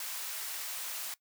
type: high-pass noise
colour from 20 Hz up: white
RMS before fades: -39 dBFS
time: 0-1.14 s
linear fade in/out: 2 ms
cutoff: 760 Hz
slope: 12 dB/octave
effects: noise-tail reverb RT60 0.1 s tail -19 dB re dry